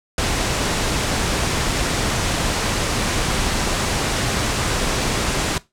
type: low-pass noise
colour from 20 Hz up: pink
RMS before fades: -21 dBFS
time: 0.18-5.58 s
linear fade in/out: 2 ms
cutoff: 9200 Hz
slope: 24 dB/octave
effects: noise-tail reverb RT60 0.2 s tail -18 dB re dry